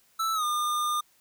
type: tone with pitch glide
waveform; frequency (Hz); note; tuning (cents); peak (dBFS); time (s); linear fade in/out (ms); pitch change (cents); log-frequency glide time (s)
square; 1318.5 to 1209.1; E6 to D#6; 0 to -50; -26; 0.19-1.01; 10; -150; 0.34-0.44
effects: white hiss -64 dBFS RMS until 1.2 s